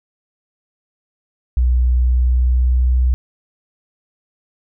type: tone with pitch glide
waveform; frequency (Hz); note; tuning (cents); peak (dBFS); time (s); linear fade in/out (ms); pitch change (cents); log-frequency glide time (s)
sine; 61.74 to 62.71; B1 to B1; 0 to +27; -11; 1.57-3.14; 0; +27; 1.92-2.98
effects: none